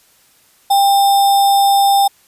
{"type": "tone with sample-and-hold", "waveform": "sine", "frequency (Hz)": 795, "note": "G5", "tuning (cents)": 24, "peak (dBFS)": -8, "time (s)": [0.7, 2.08], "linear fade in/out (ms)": 10, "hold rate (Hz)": 4410, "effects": ["white hiss -52 dBFS RMS until 2.27 s", "resampled to 32000 Hz"]}